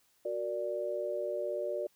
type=chord; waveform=sine; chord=Gb augmented; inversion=none; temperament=equal; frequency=370 / 466.2 / 587.3 Hz; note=Gb4 / Bb4 / D5; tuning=0 / 0 / 0 cents; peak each=-38 / -39 / -34 dBFS; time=0.25-1.87 s; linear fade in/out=5 ms; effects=white hiss -70 dBFS RMS until 1.95 s